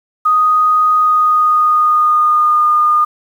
sine tone with pitch glide, 1244.5 to 1217.5 Hz, D#6 to D#6, 0 to -38 cents, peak -8 dBFS, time 0.25-3.05 s, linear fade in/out 10 ms, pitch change -38 cents, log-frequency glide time 0.97-2.68 s, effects 7-bit

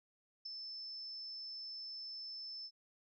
sine tone with ADSR envelope, 5274 Hz, E8, in tune, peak -39 dBFS, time 0.45-2.71 s, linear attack 11 ms, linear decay 6 ms, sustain -5 dB, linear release 57 ms, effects none

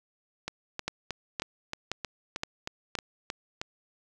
two click trains, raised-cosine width 0.2 ms, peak -16 / -13 dBFS, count 11 / 5, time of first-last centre 0.48-3.615 / 0.88-2.953 s, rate 3.19 / 1.93 Hz, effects none

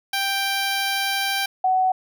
10% pulse / sine tone pair in turn, 786 / 748 Hz, G5 / F#5, +4 / +19 cents, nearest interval minor second, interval 85 cents, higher first, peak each -13 / -16 dBFS, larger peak first, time 0.13-1.46 / 1.64-1.92 s, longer first, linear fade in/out 5 ms, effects none

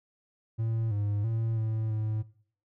triangle tone with pitch steps, 112.9 / 102.8 / 113.1 / 110.4 / 108.5 Hz, A2 / G#2 / A2 / A2 / A2, +45 / -17 / +48 / +6 / -24 cents, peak -25 dBFS, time 0.58-2.23 s, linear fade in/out 20 ms, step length 330 ms, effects noise-tail reverb RT60 0.5 s tail -18 dB re dry

